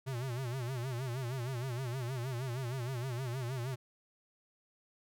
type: tone with vibrato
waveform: square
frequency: 125.8 Hz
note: B2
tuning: 32 cents sharp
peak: -36 dBFS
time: 0.06-3.76 s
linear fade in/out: 20 ms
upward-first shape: sine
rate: 6.4 Hz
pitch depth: 130 cents each way
effects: none